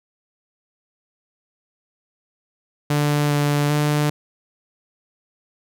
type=tone with pitch steps; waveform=sawtooth; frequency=147 / 145.7 / 148.5 Hz; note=D3 / D3 / D3; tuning=+2 / -13 / +20 cents; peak=-13 dBFS; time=2.9-4.1 s; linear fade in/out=5 ms; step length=400 ms; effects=none